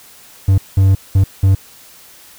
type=tone bursts at uneven times; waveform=triangle; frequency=96.3 Hz; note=G2; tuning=30 cents flat; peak=-5 dBFS; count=4; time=0.48-0.58 / 0.77-0.95 / 1.15-1.24 / 1.43-1.55 s; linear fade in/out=5 ms; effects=white hiss -42 dBFS RMS until 2.38 s